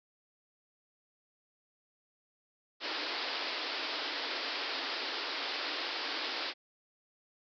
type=band-pass noise; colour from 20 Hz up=white; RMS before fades=-37 dBFS; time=2.8-6.54 s; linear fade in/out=50 ms; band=260 to 5100 Hz; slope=96 dB/octave; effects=none